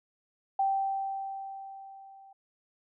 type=tone with level ramp; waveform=sine; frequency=780 Hz; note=G5; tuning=9 cents flat; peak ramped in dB=-23 to -51 dBFS; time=0.59-2.33 s; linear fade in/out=5 ms; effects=none